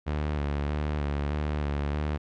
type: tone with vibrato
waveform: sawtooth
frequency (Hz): 73.42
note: D2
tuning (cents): 0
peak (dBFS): -23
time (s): 0.06-2.18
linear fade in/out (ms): 20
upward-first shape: square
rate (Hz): 1.6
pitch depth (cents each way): 34
effects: low-pass 3000 Hz 12 dB/octave